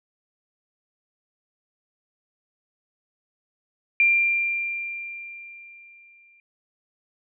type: tone with exponential decay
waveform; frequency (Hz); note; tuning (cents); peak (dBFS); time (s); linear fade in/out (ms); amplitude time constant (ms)
sine; 2380; D7; +22; -14; 4-6.4; 1; 520
effects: none